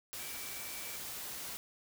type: tone in noise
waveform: sine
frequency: 2317 Hz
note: D7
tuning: 24 cents flat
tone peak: -51 dBFS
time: 0.2-0.96 s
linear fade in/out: 0 ms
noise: white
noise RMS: -43 dBFS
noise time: 0.13-1.57 s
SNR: -11 dB
effects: none